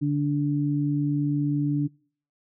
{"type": "tone pair together", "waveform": "sine", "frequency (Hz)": [145.13, 290.8], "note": ["D3", "D4"], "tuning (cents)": [-20, -17], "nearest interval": "octave", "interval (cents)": 1203, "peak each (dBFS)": -24, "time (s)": [0.01, 1.88], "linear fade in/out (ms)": 20, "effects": ["noise-tail reverb RT60 0.5 s tail -26 dB re dry"]}